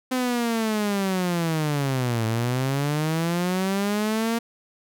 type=linear two-way sweep; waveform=sawtooth; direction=down then up; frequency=257.9 to 110 to 233.4 Hz; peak=-18 dBFS; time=0.11-4.39 s; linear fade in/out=10 ms; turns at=2.26 s; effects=none